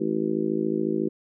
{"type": "harmonic tone", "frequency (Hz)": 54, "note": "A1", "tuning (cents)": -32, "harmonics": [3, 4, 5, 6, 7, 8, 9], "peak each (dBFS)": [-35, -29, -36, -27, -27, -40, -36], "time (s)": [0, 1.09], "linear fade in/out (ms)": 10, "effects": []}